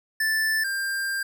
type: tone pair in turn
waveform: square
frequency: 1760 / 1591.1 Hz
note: A6 / G6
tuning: 0 / +25 cents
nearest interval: major second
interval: 175 cents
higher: first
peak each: -22 / -26 dBFS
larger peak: first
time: 0.2-0.64 / 0.64-1.23 s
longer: second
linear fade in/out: 5 ms
effects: none